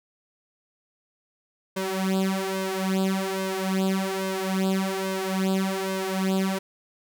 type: tone with flanger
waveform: sawtooth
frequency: 190.8 Hz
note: G3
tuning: 47 cents flat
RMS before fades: -26 dBFS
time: 1.76-6.59 s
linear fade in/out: 10 ms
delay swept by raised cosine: 1.9 to 5 ms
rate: 1.2 Hz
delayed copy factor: +0.85
effects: none